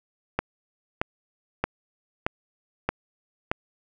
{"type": "click train", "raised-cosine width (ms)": 0.5, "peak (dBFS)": -8, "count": 6, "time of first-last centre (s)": [0.39, 3.515], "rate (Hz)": 1.6, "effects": []}